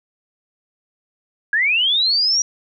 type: linear sweep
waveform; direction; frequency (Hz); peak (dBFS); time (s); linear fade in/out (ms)
sine; up; 1610 to 5800; -14; 1.53-2.42; 2
effects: none